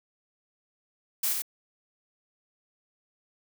blue noise with echo, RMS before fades -27 dBFS, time 1.23-1.33 s, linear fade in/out 5 ms, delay 91 ms, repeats 1, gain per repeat -4 dB, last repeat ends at 1.421 s, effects none

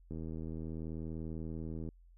click train, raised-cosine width 3 ms, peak -30 dBFS, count 144, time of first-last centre 0.11-1.889 s, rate 80.4 Hz, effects added 43 Hz sine -57 dBFS peak until 2.17 s

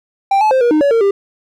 triangle tone with pitch steps, 787 / 860 / 523 / 478.2 / 307 / 566 / 457.6 / 397.6 Hz, G5 / A5 / C5 / A#4 / D#4 / C#5 / A#4 / G4, +7 / -40 / -1 / +44 / -23 / +36 / -32 / +25 cents, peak -7 dBFS, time 0.31-1.11 s, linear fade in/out 5 ms, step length 100 ms, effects none

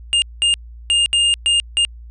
square tone bursts at uneven times, 2820 Hz, F7, 16 cents sharp, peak -13 dBFS, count 6, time 0.13-0.22 / 0.42-0.54 / 0.9-1.06 / 1.13-1.34 / 1.46-1.6 / 1.77-1.85 s, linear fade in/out 0 ms, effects added 58 Hz sine -34 dBFS peak until 2.1 s + resampled to 24000 Hz

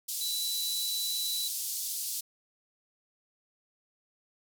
white band-pass noise, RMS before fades -35 dBFS, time 0.08-2.21 s, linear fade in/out 10 ms, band 4100 to 15000 Hz, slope 24 dB/octave
sine tone, 3964 Hz, B7, 6 cents sharp, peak -32 dBFS, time 0.21-1.48 s, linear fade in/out 2 ms
effects none

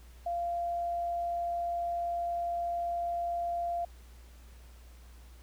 sine tone, 691 Hz, F5, 19 cents flat, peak -30 dBFS, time 0.26-3.85 s, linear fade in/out 5 ms, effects added 60 Hz sine -50 dBFS peak until 5.42 s + pink hiss -61 dBFS RMS until 5.42 s

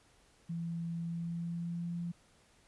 sine tone with pitch glide, 167.9 to 171.73 Hz, E3 to F3, +32 to -29 cents, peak -35 dBFS, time 0.49-2.12 s, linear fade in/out 10 ms, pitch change +39 cents, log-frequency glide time 1.02-1.95 s, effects pink hiss -66 dBFS RMS until 2.67 s + resampled to 24000 Hz

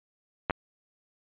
clicks, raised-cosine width 0.5 ms, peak -11 dBFS, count 2, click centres 0.498 / 0.508 s, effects resampled to 8000 Hz

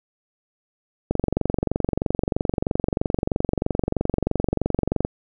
click train, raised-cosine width 2 ms, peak -7 dBFS, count 92, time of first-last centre 1.11-5.049 s, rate 23.1 Hz, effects none

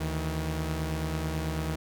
sawtooth tone pair together, 75.1 / 159.32 Hz, D2 / D#3, +39 / +41 cents, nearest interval octave + minor second, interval 1302 cents, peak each -28 dBFS, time 0-1.76 s, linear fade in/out 10 ms, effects none

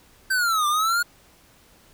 square linear two-way sweep, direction down then up, 1568 to 1174.7 to 1446 Hz, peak -20 dBFS, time 0.3-1.03 s, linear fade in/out 10 ms, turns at 0.67 s, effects pink hiss -55 dBFS RMS until 1.93 s

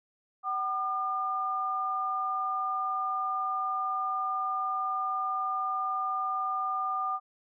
sine tone pair together, 759.7 / 1206 Hz, F#5 / D6, +46 / +46 cents, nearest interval minor sixth, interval 800 cents, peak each -34 / -29 dBFS, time 0.43-7.2 s, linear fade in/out 50 ms, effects none

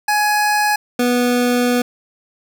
25% pulse tone pair in turn, 838 / 245.1 Hz, G#5 / B3, +15 / -13 cents, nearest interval octave + major sixth, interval 2128 cents, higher first, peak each -10 dBFS, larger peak neither, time 0.08-0.76 / 0.99-1.82 s, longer second, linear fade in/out 5 ms, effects none

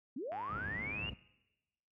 sine linear sweep, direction up, 219.6 to 2885 Hz, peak -38 dBFS, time 0.16-1.1 s, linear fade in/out 5 ms
click train, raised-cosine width 0.5 ms, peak -34 dBFS, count 81, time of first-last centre 0.32-1.089 s, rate 104 Hz
white low-pass noise, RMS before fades -45 dBFS, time 0.49-1.14 s, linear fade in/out 5 ms, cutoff 170 Hz, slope 12 dB/octave
effects noise-tail reverb RT60 1.0 s tail -20 dB re dry + high-pass 60 Hz 12 dB/octave

